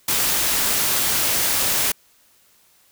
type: noise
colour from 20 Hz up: white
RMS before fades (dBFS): -20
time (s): 0.08-1.92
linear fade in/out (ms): 5
effects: white hiss -57 dBFS RMS until 2.91 s